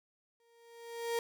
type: tone with exponential growth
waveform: 35% pulse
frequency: 466.2 Hz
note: A#4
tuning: in tune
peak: -28 dBFS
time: 0.4-1.19 s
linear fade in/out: 1 ms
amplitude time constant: 170 ms
effects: none